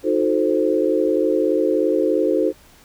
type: chord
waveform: sine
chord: D# diminished seventh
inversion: none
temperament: equal with one note detuned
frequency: 311.1 / 362.8 / 440 / 523.3 Hz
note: D#4 / F#4 / A4 / C5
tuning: 0 / -34 / 0 / 0 cents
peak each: -21 dBFS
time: 0.03-2.53 s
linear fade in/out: 50 ms
effects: pink hiss -50 dBFS RMS until 2.84 s